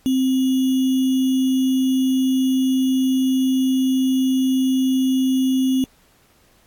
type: tone with sample-and-hold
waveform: sine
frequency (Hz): 261.6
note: C4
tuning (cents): 0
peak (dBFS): -15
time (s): 0.06-5.84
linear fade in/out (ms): 0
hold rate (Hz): 3150
effects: pink hiss -57 dBFS RMS until 6.66 s + AAC 64 kbps